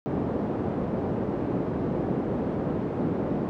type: band-pass noise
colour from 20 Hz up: pink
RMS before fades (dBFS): -28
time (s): 0.06-3.49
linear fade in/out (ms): 0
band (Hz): 160 to 490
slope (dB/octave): 12
effects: none